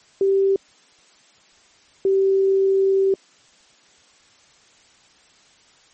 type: tone pair in turn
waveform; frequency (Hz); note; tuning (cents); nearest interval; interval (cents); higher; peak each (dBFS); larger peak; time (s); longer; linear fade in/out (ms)
sine; 390 / 387.3; G4 / G4; -9 / -21; unison; 12; first; -14; neither; 0.21-0.56 / 2.05-3.14; second; 2
effects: white hiss -54 dBFS RMS until 5.93 s + MP3 32 kbps